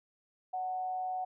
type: tone with amplitude modulation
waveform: sine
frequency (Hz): 740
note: F#5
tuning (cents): 0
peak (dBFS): -31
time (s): 0.53-1.25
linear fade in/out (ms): 10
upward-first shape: sine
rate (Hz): 160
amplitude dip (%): 35
effects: none